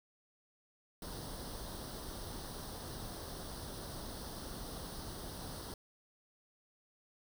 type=noise with comb filter; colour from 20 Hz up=pink; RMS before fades=-45 dBFS; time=1.02-5.74 s; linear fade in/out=2 ms; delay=0.21 ms; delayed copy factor=+0.75; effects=none